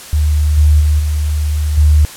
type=tone with level steps; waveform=sine; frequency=75.3 Hz; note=D2; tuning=44 cents sharp; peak=-9 / -5 / -8 / -12 / -5 dBFS; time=0.13-2.05 s; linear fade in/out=0 ms; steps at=0.57 / 0.8 / 0.99 / 1.77 s; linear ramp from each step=10 ms; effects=white hiss -32 dBFS RMS until 2.16 s + low-pass 12000 Hz 12 dB/octave